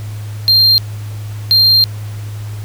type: tone bursts at uneven times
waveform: triangle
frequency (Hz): 4186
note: C8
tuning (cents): 0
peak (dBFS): -5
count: 2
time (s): 0.48-0.78 / 1.51-1.84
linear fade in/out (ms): 0
effects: added 105 Hz sine -22 dBFS peak until 2.64 s + pink hiss -38 dBFS RMS until 2.64 s